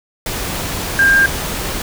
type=tone in noise; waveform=sine; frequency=1600 Hz; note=G6; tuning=35 cents sharp; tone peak=-8 dBFS; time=0.99-1.26 s; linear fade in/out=2 ms; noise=pink; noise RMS=-22 dBFS; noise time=0.26-1.82 s; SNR=+11 dB; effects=none